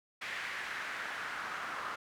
pink noise with band-pass filter sweep, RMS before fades -40 dBFS, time 0.21-1.96 s, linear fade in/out 10 ms, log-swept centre 2000 to 1300 Hz, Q 2.5, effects none

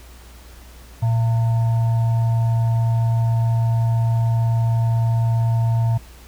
sine tone with frequency modulation, 115.8 Hz, A#2, 11 cents flat, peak -15 dBFS, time 1.02-5.98 s, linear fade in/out 10 ms, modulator 794 Hz, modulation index 0.23, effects added 60 Hz sine -41 dBFS peak until 6.27 s + pink hiss -47 dBFS RMS until 6.27 s

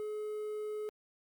triangle tone with quantisation, 425 Hz, G#4, 40 cents sharp, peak -34 dBFS, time 0-0.89 s, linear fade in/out 0 ms, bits 10, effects Opus 48 kbps

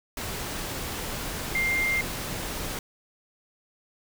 sine tone in noise, 2100 Hz, C7, 6 cents sharp, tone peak -23 dBFS, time 1.55-2.01 s, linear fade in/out 2 ms, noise pink, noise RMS -33 dBFS, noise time 0.17-2.79 s, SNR +7 dB, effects none

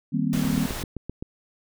sine chord, C minor seventh, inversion first, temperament just, 156.98 / 196.22 / 235.5 / 261.6 Hz, Eb3 / G3 / Bb3 / C4, +16 / +2 / +18 / 0 cents, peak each -27 dBFS, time 0.12-0.67 s, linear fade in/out 20 ms
pink noise, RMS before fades -33 dBFS, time 0.33-0.83 s, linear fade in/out 0 ms
click train, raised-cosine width 3 ms, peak -19 dBFS, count 7, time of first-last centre 0.45-1.225 s, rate 7.74 Hz
effects none

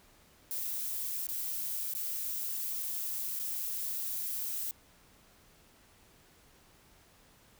violet noise with dropouts, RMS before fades -36 dBFS, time 0.51-4.71 s, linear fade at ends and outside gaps 0 ms, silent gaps 1.269-1.288 / 1.937-1.95 / 3.392-3.398 s, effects pink hiss -62 dBFS RMS until 7.59 s

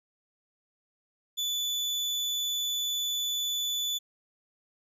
35% pulse tone, 3478 Hz, A7, 21 cents flat, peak -26 dBFS, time 1.37-3.99 s, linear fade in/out 20 ms, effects resampled to 32000 Hz

